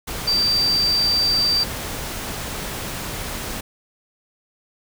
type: tone in noise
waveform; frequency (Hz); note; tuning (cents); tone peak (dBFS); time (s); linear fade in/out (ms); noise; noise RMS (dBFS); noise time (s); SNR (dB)
sine; 4671; D8; -10; -16; 0.27-1.64; 10; pink; -29; 0.07-3.61; +10
effects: none